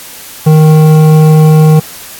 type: tone with hard clipping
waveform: sine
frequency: 155.56 Hz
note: D#3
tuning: in tune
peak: -3 dBFS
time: 0.46-1.8 s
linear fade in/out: 10 ms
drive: 11 dB
effects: white hiss -28 dBFS RMS until 2.19 s + AAC 64 kbps